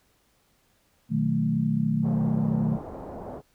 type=chord; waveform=sine; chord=B dominant seventh; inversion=none; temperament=equal with one note detuned; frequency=121.98 / 155.56 / 185 / 220 Hz; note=B2 / D#3 / F#3 / A3; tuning=-21 / 0 / 0 / 0 cents; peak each=-31 / -26 / -30 / -25 dBFS; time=1.09-2.79 s; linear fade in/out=50 ms
type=low-pass noise; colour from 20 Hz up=white; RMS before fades=-38 dBFS; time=2.02-3.42 s; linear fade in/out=50 ms; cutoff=780 Hz; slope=24 dB/octave
effects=pink hiss -66 dBFS RMS until 3.54 s